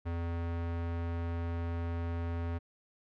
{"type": "tone", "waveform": "square", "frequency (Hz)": 84.7, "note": "E2", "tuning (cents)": 48, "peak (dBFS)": -33, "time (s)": [0.05, 2.59], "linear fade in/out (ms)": 20, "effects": ["low-pass 2000 Hz 12 dB/octave", "MP3 96 kbps"]}